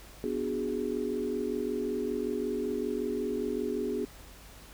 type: chord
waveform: sine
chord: G# half-diminished seventh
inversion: first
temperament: equal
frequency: 246.9 / 293.7 / 370 / 415.3 Hz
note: B3 / D4 / F#4 / G#4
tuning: 0 / 0 / 0 / 0 cents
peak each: -35 / -37 / -35 / -33 dBFS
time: 0.24-4.05 s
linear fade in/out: 0 ms
effects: added 50 Hz sine -52 dBFS peak until 4.73 s + pink hiss -52 dBFS RMS until 4.73 s